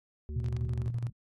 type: harmonic tone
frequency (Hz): 74.7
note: D2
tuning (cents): +30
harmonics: 1 / 3 / 5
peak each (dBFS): -35 / -47 / -49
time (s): 0.29-0.88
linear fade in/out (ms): 0
type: tone with tremolo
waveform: sine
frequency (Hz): 118.2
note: A#2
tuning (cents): +24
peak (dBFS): -28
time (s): 0.36-1.1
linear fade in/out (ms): 5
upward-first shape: square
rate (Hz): 12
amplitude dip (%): 55
type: clicks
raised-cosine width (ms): 0.2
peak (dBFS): -31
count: 2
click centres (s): 0.462 / 0.566
effects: AAC 32 kbps